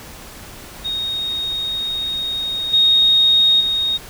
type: tone with level steps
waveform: sine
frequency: 3729 Hz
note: A#7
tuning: in tune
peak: -20 / -10 / -16 dBFS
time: 0.84-3.98 s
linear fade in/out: 20 ms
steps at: 2.73 / 3.6 s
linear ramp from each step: 10 ms
effects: pink hiss -37 dBFS RMS until 4.09 s